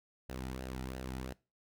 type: tone with flanger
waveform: sawtooth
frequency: 64.4 Hz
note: C2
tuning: 27 cents flat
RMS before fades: -42 dBFS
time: 0.29-1.33 s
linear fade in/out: 5 ms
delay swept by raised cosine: 0.86 to 1.86 ms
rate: 2.9 Hz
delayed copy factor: -0.55
effects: noise-tail reverb RT60 0.3 s tail -22 dB re dry